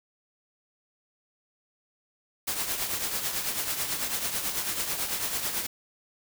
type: noise with tremolo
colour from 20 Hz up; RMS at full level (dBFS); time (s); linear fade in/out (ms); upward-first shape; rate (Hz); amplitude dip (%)
white; -28; 2.47-5.67; 10; triangle; 9.1; 60
effects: none